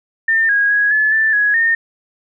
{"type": "tone with pitch steps", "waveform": "sine", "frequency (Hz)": [1804, 1643, 1661, 1722, 1766, 1673, 1828], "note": ["A6", "G#6", "G#6", "A6", "A6", "G#6", "A#6"], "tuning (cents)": [43, -19, 0, -38, 6, 12, -34], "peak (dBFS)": -11, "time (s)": [0.28, 1.75], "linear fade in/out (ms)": 5, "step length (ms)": 210, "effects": []}